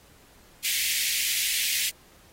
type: high-pass noise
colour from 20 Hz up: pink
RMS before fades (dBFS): -27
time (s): 0.64-1.9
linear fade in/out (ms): 10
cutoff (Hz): 2000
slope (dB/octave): 48
effects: pink hiss -56 dBFS RMS until 2.32 s + AAC 48 kbps